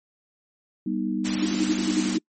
sine chord, G augmented, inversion none, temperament equal with one note detuned, 196 / 244.2 / 311.1 Hz, G3 / B3 / D#4, 0 / -19 / 0 cents, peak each -28 dBFS, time 0.86-2.18 s, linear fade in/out 5 ms
white noise, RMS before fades -30 dBFS, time 1.24-2.18 s, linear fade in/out 20 ms
sine tone bursts, 311.1 Hz, D#4, in tune, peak -20 dBFS, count 9, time 1.42-2.185 s, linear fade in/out 5 ms, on 37 ms, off 54 ms
effects noise-tail reverb RT60 0.1 s tail -25 dB re dry + MP3 32 kbps

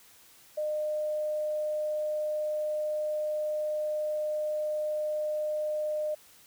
sine tone, 608 Hz, D#5, 40 cents flat, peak -28 dBFS, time 0.57-6.15 s, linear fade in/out 10 ms, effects white hiss -57 dBFS RMS until 6.46 s

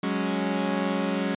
sawtooth chord, F# suspended second, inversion none, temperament equal, 185 / 207.7 / 277.2 Hz, F#3 / G#3 / C#4, 0 / 0 / 0 cents, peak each -25 dBFS, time 0.03-1.35 s, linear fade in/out 5 ms, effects resampled to 8000 Hz

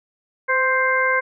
harmonic tone with a mistuned harmonic, 524 Hz, C5, 2 cents sharp, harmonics 1 / 2 / 3 / 4, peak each -23 / -22 / -20 / -22 dBFS, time 0.48-1.21 s, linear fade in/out 20 ms, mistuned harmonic 1, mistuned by -26 cents, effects none

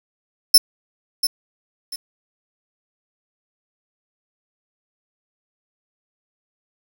sawtooth tone with echo, 5300 Hz, E8, 9 cents sharp, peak -3 dBFS, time 0.54-0.58 s, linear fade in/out 5 ms, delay 690 ms, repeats 2, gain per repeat -11 dB, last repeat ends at 1.96 s, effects 7-bit

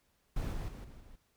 brown noise with level steps, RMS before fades -35 / -38 / -44 / -51 / -54 dBFS, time 0.36-1.16 s, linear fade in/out 5 ms, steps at 0.52 / 0.68 / 0.84 / 1 s, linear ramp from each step 5 ms, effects pink hiss -74 dBFS RMS until 1.36 s

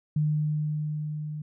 sine tone with level ramp, 151.6 Hz, D#3, 45 cents flat, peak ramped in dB -21 to -32 dBFS, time 0.16-1.42 s, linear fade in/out 5 ms, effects none

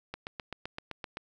click train, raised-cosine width 0.3 ms, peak -21 dBFS, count 9, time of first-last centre 0.14-1.171 s, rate 7.76 Hz, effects none

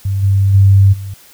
sine tone with level steps, 98 Hz, G2, in tune, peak -13 / -8 / -4 / -22 dBFS, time 0.05-1.14 s, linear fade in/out 5 ms, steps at 0.22 / 0.53 / 0.92 s, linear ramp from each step 20 ms, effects white hiss -43 dBFS RMS until 1.33 s

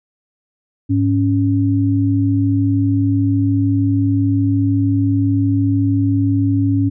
sine tone pair together, 103.83 / 278.1 Hz, G#2 / C#4, 0 / +6 cents, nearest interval octave + perfect fourth, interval 1706 cents, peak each -15 dBFS, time 0.89-6.9 s, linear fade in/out 20 ms, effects none

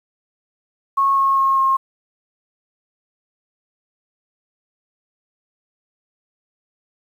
sine tone with pitch steps, 1095 / 1087.4 / 1079.9 / 1072.5 Hz, C#6 / C#6 / C#6 / C6, -22 / -34 / -46 / +42 cents, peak -13 dBFS, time 0.97-1.77 s, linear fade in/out 10 ms, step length 200 ms, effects 8-bit

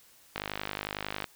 click train, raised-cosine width 0.3 ms, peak -16 dBFS, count 46, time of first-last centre 0.36-1.242 s, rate 51 Hz, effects white hiss -59 dBFS RMS until 1.35 s

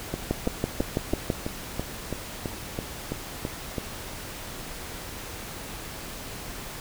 two click trains, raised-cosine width 2 ms, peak -15 / -10 dBFS, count 12 / 7, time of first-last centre 0.14-3.782 / 0.31-1.302 s, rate 3.02 / 6.05 Hz, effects pink hiss -38 dBFS RMS until 6.8 s

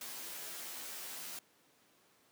white noise with comb filter, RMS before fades -45 dBFS, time 0.01-1.39 s, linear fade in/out 2 ms, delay 12 ms, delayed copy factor +1, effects pink hiss -68 dBFS RMS until 2.31 s + high-pass 200 Hz 12 dB/octave

